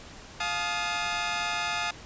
15% pulse tone cluster, 702 / 860 / 1238 Hz, F5 / A5 / D#6, +9 / -40 / -9 cents, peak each -26 / -26 / -26 dBFS, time 0.4-1.91 s, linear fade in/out 5 ms, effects pink hiss -46 dBFS RMS until 2.05 s + resampled to 16000 Hz

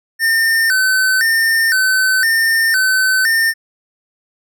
square tone with vibrato, 1661.2 Hz, G#6, in tune, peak -12 dBFS, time 0.19-3.54 s, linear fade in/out 50 ms, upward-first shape square, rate 0.98 Hz, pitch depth 150 cents each way, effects none

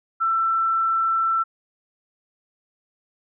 sine tone, 1337 Hz, E6, 24 cents sharp, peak -18 dBFS, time 0.2-1.44 s, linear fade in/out 20 ms, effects none

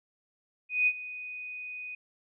sine tone with ADSR envelope, 2489 Hz, D#7, in tune, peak -20 dBFS, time 0.69-1.95 s, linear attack 180 ms, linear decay 54 ms, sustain -17 dB, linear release 5 ms, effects none

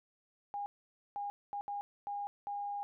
sine tone bursts at uneven times, 813 Hz, G#5, 37 cents flat, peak -36 dBFS, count 6, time 0.54-0.66 / 1.16-1.3 / 1.53-1.61 / 1.68-1.81 / 2.07-2.27 / 2.47-2.83 s, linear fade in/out 0 ms, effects none

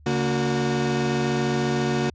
35% pulse tone cluster, 141.8 / 229.5 / 364.5 Hz, C#3 / A#3 / F#4, +40 / -27 / -26 cents, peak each -24 dBFS, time 0.06-2.1 s, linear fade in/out 5 ms, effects added 75 Hz sine -47 dBFS peak until 2.14 s + resampled to 16000 Hz

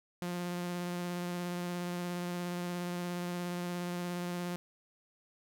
sawtooth tone with vibrato, 176.3 Hz, F3, 17 cents sharp, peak -31 dBFS, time 0.22-4.56 s, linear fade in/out 0 ms, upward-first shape sine, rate 17 Hz, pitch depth 13 cents each way, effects none

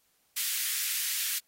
white high-pass noise, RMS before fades -31 dBFS, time 0.36-1.39 s, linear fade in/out 10 ms, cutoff 1700 Hz, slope 24 dB/octave, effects white hiss -70 dBFS RMS until 1.47 s + AAC 48 kbps

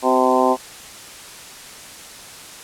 harmonic tone with a mistuned harmonic, 128.8 Hz, C3, 27 cents flat, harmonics 2 / 3 / 4 / 5 / 6 / 7 / 8, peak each -21 / -21 / -21 / -21 / -21 / -21 / -21 dBFS, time 0.02-0.57 s, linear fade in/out 50 ms, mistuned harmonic 3, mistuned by -22 cents, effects white hiss -38 dBFS RMS until 2.63 s + low-pass 10000 Hz 12 dB/octave

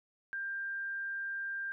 sine tone, 1590 Hz, G6, 24 cents sharp, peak -35 dBFS, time 0.33-1.72 s, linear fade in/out 0 ms, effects none

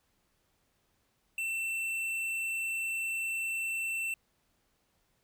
sine tone with tanh clipping, 2685 Hz, E7, 31 cents sharp, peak -33 dBFS, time 1.38-4.14 s, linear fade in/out 2 ms, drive 13 dB, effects pink hiss -74 dBFS RMS until 5.23 s

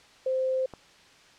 sine tone, 521 Hz, C5, 7 cents flat, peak -24 dBFS, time 0.26-0.66 s, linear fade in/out 5 ms
click, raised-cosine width 1 ms, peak -27 dBFS, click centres 0.737 s
effects white hiss -55 dBFS RMS until 1.38 s + low-pass 5000 Hz 12 dB/octave

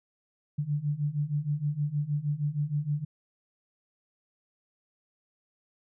sine beating tone pair, 143.6 / 150 Hz, D3 / D3, -39 / +37 cents, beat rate 6.4 Hz, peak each -31 / -29 dBFS, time 0.58-3.05 s, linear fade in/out 10 ms, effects none

